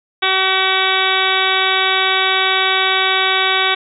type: harmonic tone with a mistuned harmonic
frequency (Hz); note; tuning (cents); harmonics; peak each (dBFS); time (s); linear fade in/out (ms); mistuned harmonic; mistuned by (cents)
379.8; F#4; +45; 1 / 2 / 3 / 4 / 5 / 6 / 7 / 8 / 9 / 10; -24 / -22 / -21 / -21 / -24 / -20 / -26 / -26 / -20 / -22; 0.22-3.75; 10; 10; -15
effects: none